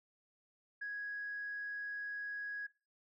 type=tone; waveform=sine; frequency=1661.2 Hz; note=G#6; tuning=in tune; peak=-38 dBFS; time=0.81-2.67 s; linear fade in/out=10 ms; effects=noise-tail reverb RT60 0.3 s tail -19 dB re dry + tanh soft clip ceiling -34 dBFS